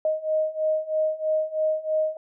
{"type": "beating tone pair", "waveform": "sine", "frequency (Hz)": [622.3, 625.4], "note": ["D#5", "D#5"], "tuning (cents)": [0, 9], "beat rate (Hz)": 3.1, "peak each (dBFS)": [-26, -24], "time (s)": [0.05, 2.17], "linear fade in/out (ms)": 2, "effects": []}